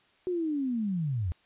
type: linear sweep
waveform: sine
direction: down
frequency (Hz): 370 to 77.78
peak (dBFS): -27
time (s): 0.27-1.32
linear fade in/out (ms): 0
effects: white hiss -64 dBFS RMS until 1.45 s + resampled to 8000 Hz